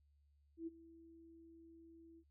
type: tone with ADSR envelope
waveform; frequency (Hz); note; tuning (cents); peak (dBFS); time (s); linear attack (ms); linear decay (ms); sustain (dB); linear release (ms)
sine; 329.6; E4; 0; -40; 0.57-2.24; 100; 23; -18; 59
effects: noise-tail reverb RT60 0.1 s tail -20 dB re dry + added 72 Hz sine -70 dBFS peak until 2.3 s